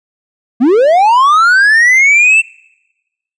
triangle linear sweep, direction up, 220 to 2700 Hz, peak -3 dBFS, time 0.6-2.42 s, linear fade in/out 20 ms, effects noise-tail reverb RT60 1.0 s tail -26 dB re dry + resampled to 22050 Hz

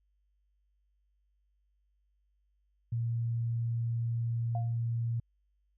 sine tone, 116.54 Hz, A#2, in tune, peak -29 dBFS, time 2.92-5.2 s, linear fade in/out 5 ms
sine tone with exponential decay, 703 Hz, F5, 11 cents sharp, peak -34 dBFS, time 4.55-4.77 s, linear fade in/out 2 ms, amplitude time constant 47 ms
effects added 50 Hz sine -70 dBFS peak until 5.77 s

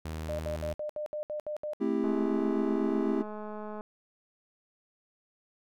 sawtooth tone, 79.1 Hz, D#2, 29 cents sharp, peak -31 dBFS, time 0.05-0.74 s, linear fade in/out 5 ms
sine tone bursts, 602 Hz, D5, 43 cents sharp, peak -32 dBFS, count 9, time 0.29-1.734 s, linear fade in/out 0 ms, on 100 ms, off 68 ms
triangle chord, A minor seventh, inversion none, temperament just, 220 / 264 / 330 / 396 Hz, A3 / C4 / E4 / G4, 0 / +16 / +2 / +18 cents, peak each -30 dBFS, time 1.8-3.23 s, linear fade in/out 20 ms
click train, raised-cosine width 1 ms, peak -28 dBFS, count 376, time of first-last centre 2.04-3.809 s, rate 212 Hz
effects none

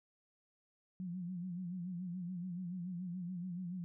sine tone with vibrato, 178.9 Hz, F3, 42 cents sharp, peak -39 dBFS, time 1-3.84 s, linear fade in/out 0 ms, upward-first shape sine, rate 7 Hz, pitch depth 83 cents each way, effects none

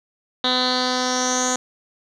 10% pulse tone with low-pass filter sweep, 252.7 Hz, B3, 40 cents sharp, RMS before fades -21 dBFS, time 0.44-1.56 s, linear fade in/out 2 ms, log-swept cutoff 3800 to 6900 Hz, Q 7.5, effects none

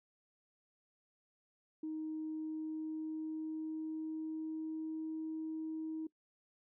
sine tone with pitch glide, 313 to 317 Hz, D#4 to D#4, +10 to +32 cents, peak -37 dBFS, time 1.83-6.07 s, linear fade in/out 5 ms, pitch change +22 cents, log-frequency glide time 2.3-5.19 s, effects noise-tail reverb RT60 0.1 s tail -21 dB re dry + tanh soft clip ceiling -33 dBFS

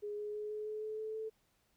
sine tone with pitch steps, 415 / 418.4 / 421.8 / 425.2 / 428.6 / 432.1 / 435.6 / 439.2 Hz, G#4 / G#4 / G#4 / G#4 / A4 / A4 / A4 / A4, -1 / +13 / +27 / +41 / -45 / -31 / -17 / -3 cents, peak -38 dBFS, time 0.02-1.3 s, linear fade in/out 20 ms, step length 160 ms, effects pink hiss -75 dBFS RMS until 1.76 s

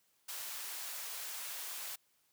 white high-pass noise, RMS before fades -43 dBFS, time 0.28-1.96 s, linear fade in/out 10 ms, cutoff 670 Hz, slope 12 dB/octave, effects white hiss -74 dBFS RMS until 2.32 s + high-pass 80 Hz 12 dB/octave

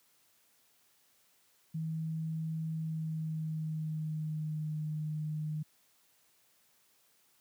sine tone with pitch glide, 160 to 153.57 Hz, D#3 to D#3, +49 to -22 cents, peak -33 dBFS, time 1.74-5.63 s, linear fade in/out 10 ms, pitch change -71 cents, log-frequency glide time 2.68-4.77 s, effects white hiss -69 dBFS RMS until 7.4 s + high-pass 80 Hz 12 dB/octave

